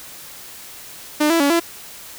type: tone with pitch steps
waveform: sawtooth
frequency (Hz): 300.1 / 332.6 / 283.2 / 337.1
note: D4 / E4 / C#4 / E4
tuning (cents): +38 / +16 / +37 / +39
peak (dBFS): -10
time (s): 1.2-1.6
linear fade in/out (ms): 10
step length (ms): 100
effects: white hiss -38 dBFS RMS until 2.18 s